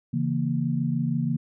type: chord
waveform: sine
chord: A# diminished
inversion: first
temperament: equal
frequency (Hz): 138.59 / 164.81 / 233.1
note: C#3 / E3 / A#3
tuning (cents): 0 / 0 / 0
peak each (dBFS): -27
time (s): 0.13-1.37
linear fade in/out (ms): 10
effects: none